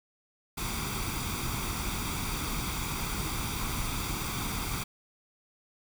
pink noise with comb filter, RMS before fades -33 dBFS, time 0.57-4.84 s, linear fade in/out 10 ms, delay 0.85 ms, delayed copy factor +0.65, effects none

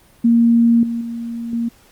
sine tone with level steps, 233.1 Hz, A#3, in tune, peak -9 / -19 / -23 / -17 dBFS, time 0.24-1.69 s, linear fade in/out 10 ms, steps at 0.83 / 1.01 / 1.53 s, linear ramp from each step 2 ms, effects pink hiss -51 dBFS RMS until 1.91 s + Opus 32 kbps

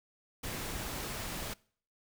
pink noise, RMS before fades -39 dBFS, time 0.43-1.54 s, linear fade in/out 10 ms, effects noise-tail reverb RT60 0.5 s tail -23 dB re dry

